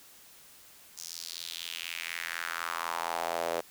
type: tone with high-pass filter sweep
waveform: sawtooth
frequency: 84.1 Hz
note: E2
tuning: 35 cents sharp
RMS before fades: -36 dBFS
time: 0.97-3.61 s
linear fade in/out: 10 ms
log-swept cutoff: 6100 to 520 Hz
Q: 2.8
effects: white hiss -55 dBFS RMS until 3.7 s